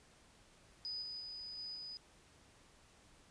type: tone with level steps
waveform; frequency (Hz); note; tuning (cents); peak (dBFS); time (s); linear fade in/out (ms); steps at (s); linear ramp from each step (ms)
sine; 4978; D#8; 0; -40 / -43 / -45 / -43 / -45; 0.85-1.97; 0; 1.02 / 1.2 / 1.58 / 1.75; 2
effects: pink hiss -65 dBFS RMS until 3.3 s + resampled to 22050 Hz